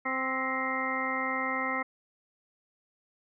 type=harmonic tone with a mistuned harmonic; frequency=261.5 Hz; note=C4; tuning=1 cent flat; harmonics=1 / 2 / 3 / 4 / 5 / 7 / 8; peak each=-37 / -38 / -38 / -36 / -35 / -36 / -34 dBFS; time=0.05-1.83 s; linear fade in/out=10 ms; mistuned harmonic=7; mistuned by=+50 cents; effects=none